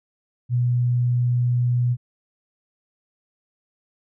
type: tone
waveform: sine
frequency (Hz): 122.4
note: B2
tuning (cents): -15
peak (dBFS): -17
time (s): 0.49-1.97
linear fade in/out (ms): 50
effects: none

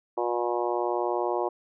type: harmonic tone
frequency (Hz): 120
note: B2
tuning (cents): -49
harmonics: 3 / 4 / 5 / 6 / 7 / 8 / 9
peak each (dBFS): -29 / -33 / -32 / -33 / -33 / -34 / -38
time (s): 0.17-1.49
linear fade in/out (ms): 10
effects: none

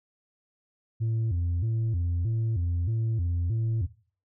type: tone with vibrato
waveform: sine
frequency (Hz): 98.7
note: G2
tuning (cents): +12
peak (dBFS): -22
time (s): 1-3.87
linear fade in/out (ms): 20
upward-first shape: square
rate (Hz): 1.6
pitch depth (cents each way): 230
effects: noise-tail reverb RT60 0.4 s tail -18 dB re dry + tanh soft clip ceiling -23 dBFS

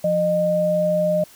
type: tone pair together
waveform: sine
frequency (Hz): 174.54 / 612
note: F3 / D#5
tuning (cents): -1 / -29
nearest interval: octave + minor seventh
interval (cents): 2172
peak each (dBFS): -24 / -17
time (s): 0.04-1.24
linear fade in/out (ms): 5
effects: white hiss -48 dBFS RMS until 1.35 s

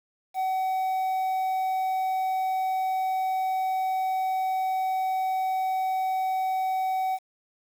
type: tone with quantisation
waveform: triangle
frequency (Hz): 755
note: F#5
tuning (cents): +35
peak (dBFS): -22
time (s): 0.34-7.19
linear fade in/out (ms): 50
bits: 8
effects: none

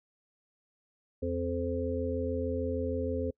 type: harmonic tone with a mistuned harmonic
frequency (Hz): 86.5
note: F2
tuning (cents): -16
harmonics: 1 / 3 / 5 / 6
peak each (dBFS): -35 / -35 / -35 / -35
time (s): 1.22-3.31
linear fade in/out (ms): 10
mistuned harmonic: 1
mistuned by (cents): -52
effects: noise-tail reverb RT60 0.1 s tail -26 dB re dry

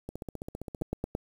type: two click trains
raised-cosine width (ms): 2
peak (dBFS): -17 / -24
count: 4 / 12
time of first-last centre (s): 0.82-1.151 / 0.09-0.814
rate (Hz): 9.07 / 15.2
effects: 8-bit

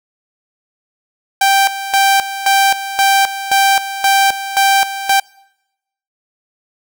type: tone with tremolo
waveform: sawtooth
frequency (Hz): 784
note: G5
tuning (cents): 0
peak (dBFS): -5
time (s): 1.41-5.2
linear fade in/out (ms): 5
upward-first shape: square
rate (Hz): 1.9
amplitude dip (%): 75
effects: noise-tail reverb RT60 0.9 s tail -26 dB re dry

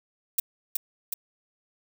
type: noise with echo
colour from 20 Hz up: violet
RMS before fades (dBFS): -23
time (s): 0.38-0.4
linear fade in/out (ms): 5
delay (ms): 370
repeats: 2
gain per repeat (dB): -3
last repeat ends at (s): 1.14
effects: none

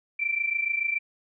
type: tone pair together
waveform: sine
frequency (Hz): 2325 / 2352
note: D7 / D7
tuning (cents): -18 / +2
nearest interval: unison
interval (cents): 20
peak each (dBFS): -29 / -26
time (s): 0.19-0.99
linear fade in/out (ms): 10
effects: none

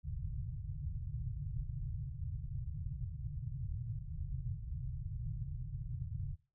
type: low-pass noise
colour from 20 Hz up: white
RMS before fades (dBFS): -41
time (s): 0.03-6.36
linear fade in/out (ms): 20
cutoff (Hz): 150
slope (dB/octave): 96
effects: noise-tail reverb RT60 0.3 s tail -18 dB re dry

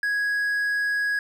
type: tone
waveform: triangle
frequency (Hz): 1661.2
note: G#6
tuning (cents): 0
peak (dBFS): -20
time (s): 0.03-1.19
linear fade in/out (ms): 2
effects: none

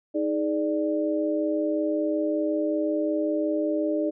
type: tone cluster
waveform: sine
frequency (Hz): 313 / 418.4 / 590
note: D#4 / G#4 / D5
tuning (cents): +10 / +13 / +8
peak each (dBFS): -25 / -31 / -27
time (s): 0.14-4.11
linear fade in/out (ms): 20
effects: none

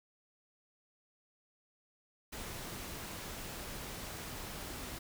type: noise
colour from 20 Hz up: pink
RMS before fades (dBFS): -44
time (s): 2.32-4.99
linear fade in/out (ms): 10
effects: none

